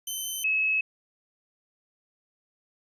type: tone pair in turn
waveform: 10% pulse / sine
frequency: 3066 / 2578 Hz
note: G7 / E7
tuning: -39 / -39 cents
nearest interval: minor third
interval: 300 cents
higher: first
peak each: -22 dBFS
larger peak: neither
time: 0.07-0.44 / 0.44-0.81 s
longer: neither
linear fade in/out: 5 ms
effects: resampled to 32000 Hz